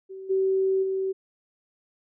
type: tone with level steps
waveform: sine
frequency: 382.7 Hz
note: G4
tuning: 42 cents flat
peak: -36 / -20 / -24 dBFS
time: 0.09-1.13 s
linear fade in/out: 20 ms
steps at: 0.29 / 0.82 s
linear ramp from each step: 20 ms
effects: none